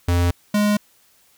square tone pair in turn, 87.31 / 207.7 Hz, F2 / G#3, 0 / 0 cents, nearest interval octave + minor third, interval 1500 cents, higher second, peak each -16 / -16 dBFS, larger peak neither, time 0.08-0.31 / 0.54-0.77 s, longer neither, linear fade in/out 5 ms, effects white hiss -57 dBFS RMS until 1.37 s

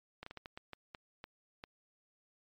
slowing click train, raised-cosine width 0.3 ms, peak -29 dBFS, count 10, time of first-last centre 0.23-1.639 s, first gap 34 ms, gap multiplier 1.36, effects MP3 64 kbps

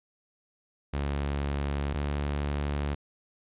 sawtooth tone pair in turn, 70.9 / 72.18 Hz, C#2 / D2, +40 / -29 cents, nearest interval unison, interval 31 cents, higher second, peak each -24 dBFS, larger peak neither, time 0.93-1.94 / 1.94-2.95 s, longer neither, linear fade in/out 10 ms, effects resampled to 8000 Hz

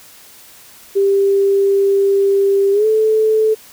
sine tone with pitch glide, 395.3 to 436.1 Hz, G4 to A4, +15 to -15 cents, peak -10 dBFS, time 0.95-3.55 s, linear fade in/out 20 ms, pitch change +170 cents, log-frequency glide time 2.72-2.86 s, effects white hiss -42 dBFS RMS until 3.72 s

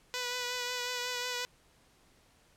5% pulse tone with vibrato, 493.9 Hz, B4, in tune, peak -22 dBFS, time 0.14-1.45 s, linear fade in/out 0 ms, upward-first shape triangle, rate 5.5 Hz, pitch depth 26 cents each way, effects pink hiss -65 dBFS RMS until 2.56 s + low-pass 11000 Hz 12 dB/octave

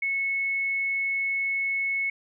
sine tone, 2198 Hz, C#7, 15 cents flat, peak -24 dBFS, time 0.02-2.1 s, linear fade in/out 5 ms, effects none

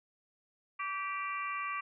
harmonic tone with a mistuned harmonic, 391.8 Hz, G4, 1 cent flat, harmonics 3 / 4 / 5 / 6 / 7, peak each -36 / -48 / -43 / -41 / -46 dBFS, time 0.79-1.81 s, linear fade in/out 10 ms, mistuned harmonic 3, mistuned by -29 cents, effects none

